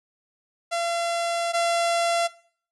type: tone pair in turn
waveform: sawtooth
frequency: 682 / 682 Hz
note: F5 / F5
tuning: -41 / -41 cents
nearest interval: unison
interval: 0 cents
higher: neither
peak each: -20 / -17 dBFS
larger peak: second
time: 0.71-1.53 / 1.53-2.28 s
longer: first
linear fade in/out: 20 ms
effects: noise-tail reverb RT60 0.5 s tail -19 dB re dry + resampled to 24000 Hz